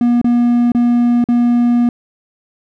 triangle tone with dropouts, 240 Hz, B3, 49 cents flat, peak -7 dBFS, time 0.01-1.89 s, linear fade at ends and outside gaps 2 ms, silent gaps 0.215-0.244 / 0.719-0.748 / 1.241-1.287 s, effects none

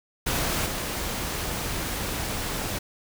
pink noise with level steps, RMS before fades -26 / -30 dBFS, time 0.26-2.79 s, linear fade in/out 10 ms, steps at 0.66 s, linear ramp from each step 2 ms, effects none

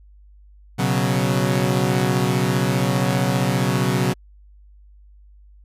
sawtooth chord, B suspended second, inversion none, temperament equal, 123.47 / 138.59 / 185 Hz, B2 / C#3 / F#3, 0 / 0 / 0 cents, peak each -18 dBFS, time 0.78-4.14 s, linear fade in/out 20 ms, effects added 50 Hz sine -45 dBFS peak until 5.64 s + resampled to 32000 Hz

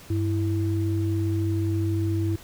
sine tone pair together, 98.44 / 329.6 Hz, G2 / E4, +8 / 0 cents, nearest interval octave + major sixth, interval 2092 cents, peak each -23 / -27 dBFS, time 0.1-2.36 s, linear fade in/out 5 ms, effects pink hiss -47 dBFS RMS until 2.43 s

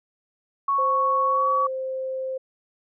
sine tone with pitch glide, 1108.7 to 1132.7 Hz, C#6 to C#6, 0 to +37 cents, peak -19 dBFS, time 0.68-1.67 s, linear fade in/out 5 ms, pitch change +37 cents, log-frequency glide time 1.26-1.49 s
sine tone, 524 Hz, C5, 2 cents sharp, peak -26 dBFS, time 0.78-2.38 s, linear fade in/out 10 ms
effects none

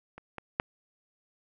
clicks, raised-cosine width 0.5 ms, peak -29 / -23 / -10 dBFS, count 3, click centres 0.18 / 0.383 / 0.599 s, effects none

